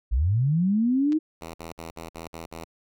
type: linear sweep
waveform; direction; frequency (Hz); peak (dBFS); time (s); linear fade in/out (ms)
sine; up; 50.1 to 319.3; -19; 0.11-1.19; 20
type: clicks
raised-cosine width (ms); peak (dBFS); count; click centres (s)
0.2; -25 / -28; 2; 1.122 / 1.129
type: tone bursts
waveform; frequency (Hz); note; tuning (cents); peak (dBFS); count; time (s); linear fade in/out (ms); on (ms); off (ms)
5% pulse; 82.41; E2; 0; -25; 7; 1.41-2.644; 5; 130; 54
effects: none